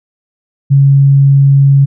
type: tone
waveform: sine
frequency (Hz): 138.59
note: C#3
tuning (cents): 0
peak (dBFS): -3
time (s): 0.7-1.86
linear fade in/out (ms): 20
effects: none